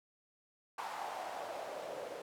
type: noise with band-pass filter sweep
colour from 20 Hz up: white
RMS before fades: -43 dBFS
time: 0.78-2.22 s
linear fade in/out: 5 ms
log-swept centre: 910 to 500 Hz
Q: 3.9
effects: none